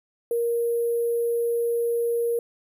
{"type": "tone with sample-and-hold", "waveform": "sine", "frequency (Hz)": 470, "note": "A#4", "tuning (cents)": 14, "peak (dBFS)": -21, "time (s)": [0.31, 2.39], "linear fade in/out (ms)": 2, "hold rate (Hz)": 11025, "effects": []}